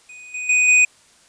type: tone with level steps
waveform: square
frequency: 2489 Hz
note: D#7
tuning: in tune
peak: -38 / -26 / -14 / -11 dBFS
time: 0.09-0.85 s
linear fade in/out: 5 ms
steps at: 0.34 / 0.49 / 0.68 s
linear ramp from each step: 5 ms
effects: white hiss -53 dBFS RMS until 1.28 s + resampled to 22050 Hz